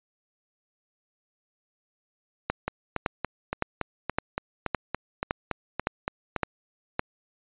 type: two click trains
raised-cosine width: 0.5 ms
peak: -12 / -9 dBFS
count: 14 / 9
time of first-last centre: 2.68-6.363 / 2.5-6.994 s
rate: 3.53 / 1.78 Hz
effects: resampled to 8000 Hz